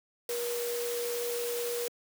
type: tone in noise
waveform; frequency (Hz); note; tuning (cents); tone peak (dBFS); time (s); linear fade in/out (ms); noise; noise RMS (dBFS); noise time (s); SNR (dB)
sine; 478; A#4; +43; -31; 0.29-1.88; 2; white; -38; 0.29-1.88; +4
effects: high-pass 300 Hz 12 dB/octave